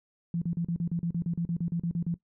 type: tone bursts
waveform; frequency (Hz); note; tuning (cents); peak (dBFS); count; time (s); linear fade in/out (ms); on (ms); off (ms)
sine; 170; F3; -46; -26; 16; 0.34-2.142; 2; 77; 38
effects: noise-tail reverb RT60 0.1 s tail -17 dB re dry